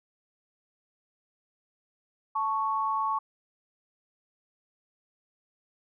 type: tone pair together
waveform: sine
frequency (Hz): 880 / 1108.7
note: A5 / C#6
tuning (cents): 0 / 0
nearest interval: major third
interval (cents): 400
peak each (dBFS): -30 / -27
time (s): 2.35-3.19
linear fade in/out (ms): 10
effects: none